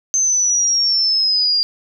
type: exponential sweep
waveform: sine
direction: down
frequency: 6272 to 4769 Hz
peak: -13 dBFS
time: 0.14-1.63 s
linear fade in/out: 0 ms
effects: none